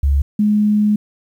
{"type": "tone pair in turn", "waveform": "sine", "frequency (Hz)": [70, 209.8], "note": ["C#2", "G#3"], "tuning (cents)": [18, 18], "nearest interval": "octave + perfect fifth", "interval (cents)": 1900, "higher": "second", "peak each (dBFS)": -11, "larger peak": "neither", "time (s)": [[0.03, 0.22], [0.39, 0.96]], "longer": "second", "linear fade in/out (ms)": 5, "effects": ["8-bit"]}